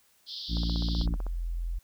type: band-pass noise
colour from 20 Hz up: white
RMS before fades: -39 dBFS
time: 0.26-1.07 s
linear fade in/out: 50 ms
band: 3200 to 5100 Hz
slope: 96 dB/octave
type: harmonic tone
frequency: 57.3 Hz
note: A#1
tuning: 29 cents flat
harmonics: 1 / 2 / 3 / 4 / 5 / 6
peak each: -27 / -40 / -34 / -42 / -39 / -50 dBFS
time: 0.48-1.17 s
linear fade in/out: 50 ms
type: click train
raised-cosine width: 1 ms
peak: -27 dBFS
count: 12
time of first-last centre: 0.57-1.266 s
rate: 15.8 Hz
type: tone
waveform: sine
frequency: 42.5 Hz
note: F1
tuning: 46 cents flat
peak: -29 dBFS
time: 0.98-1.79 s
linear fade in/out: 10 ms
effects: white hiss -65 dBFS RMS until 1.83 s

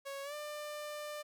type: tone with pitch glide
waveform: sawtooth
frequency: 553 to 596.1 Hz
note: C#5 to D5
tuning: -4 to +26 cents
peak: -37 dBFS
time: 0.05-1.23 s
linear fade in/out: 20 ms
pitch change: +130 cents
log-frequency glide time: 0.23-0.34 s
effects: none

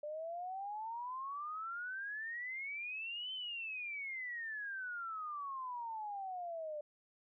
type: exponential two-way sweep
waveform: sine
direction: up then down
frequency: 587.3 to 3092 to 587.3 Hz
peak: -40 dBFS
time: 0.03-6.81 s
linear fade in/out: 5 ms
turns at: 3.33 s
effects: none

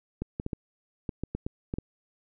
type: clicks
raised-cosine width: 3 ms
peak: -18 dBFS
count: 10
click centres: 0.22 / 0.399 / 0.464 / 0.532 / 1.092 / 1.236 / 1.35 / 1.465 / 1.739 / 1.785 s
effects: none

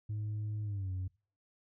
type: tone with pitch glide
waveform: sine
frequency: 106.1 to 92.9 Hz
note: G#2 to F#2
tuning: +38 to +7 cents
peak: -32 dBFS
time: 0.09-1.08 s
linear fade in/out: 10 ms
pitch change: -231 cents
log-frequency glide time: 0.63-0.91 s
effects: noise-tail reverb RT60 0.4 s tail -25 dB re dry + tanh soft clip ceiling -33 dBFS

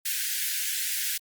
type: high-pass noise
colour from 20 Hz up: white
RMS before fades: -29 dBFS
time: 0.05-1.18 s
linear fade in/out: 10 ms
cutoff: 1500 Hz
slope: 96 dB/octave
effects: Opus 32 kbps

